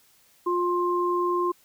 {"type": "tone pair together", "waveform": "sine", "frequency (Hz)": [353.5, 1055], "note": ["F4", "C6"], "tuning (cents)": [21, 14], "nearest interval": "octave + perfect fifth", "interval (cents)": 1893, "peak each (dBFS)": [-24, -25], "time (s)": [0.46, 1.52], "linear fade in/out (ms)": 10, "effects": ["white hiss -60 dBFS RMS until 1.64 s"]}